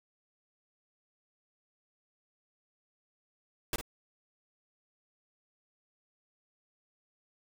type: noise with echo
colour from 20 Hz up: pink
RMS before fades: -32 dBFS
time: 3.73-3.76 s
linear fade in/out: 2 ms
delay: 52 ms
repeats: 1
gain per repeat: -9 dB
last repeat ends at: 3.812 s
effects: none